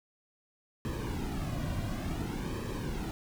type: noise with flanger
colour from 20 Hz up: brown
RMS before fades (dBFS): -35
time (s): 0.85-3.11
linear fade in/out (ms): 0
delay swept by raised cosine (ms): 1.4 to 2.33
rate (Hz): 0.56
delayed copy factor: -0.7
effects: none